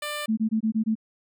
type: tone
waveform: 10% pulse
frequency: 594 Hz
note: D5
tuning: 20 cents sharp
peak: -21 dBFS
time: 0.02-0.26 s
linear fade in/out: 5 ms
type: tone bursts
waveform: sine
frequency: 220 Hz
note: A3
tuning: in tune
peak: -20 dBFS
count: 6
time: 0.28-0.954 s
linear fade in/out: 20 ms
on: 94 ms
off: 22 ms
effects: none